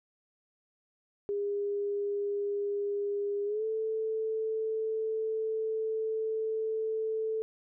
sine tone with pitch glide, 406.1 to 440.3 Hz, G#4 to A4, -39 to +1 cents, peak -29 dBFS, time 1.29-7.42 s, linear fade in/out 0 ms, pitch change +140 cents, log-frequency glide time 3.45-3.64 s, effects none

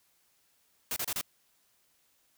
white noise bursts, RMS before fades -33 dBFS, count 4, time 0.91-1.212 s, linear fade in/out 2 ms, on 53 ms, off 30 ms, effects white hiss -70 dBFS RMS until 2.37 s

